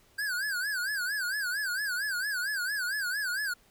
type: tone with vibrato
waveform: square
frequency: 1568 Hz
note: G6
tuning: in tune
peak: -30 dBFS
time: 0.18-3.54 s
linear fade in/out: 10 ms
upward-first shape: sine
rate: 4.4 Hz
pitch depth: 160 cents each way
effects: pink hiss -63 dBFS RMS until 3.7 s